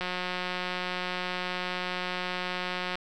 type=click train; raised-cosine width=0.3 ms; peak=-16 dBFS; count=534; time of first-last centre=0.01-2.955 s; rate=181 Hz; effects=none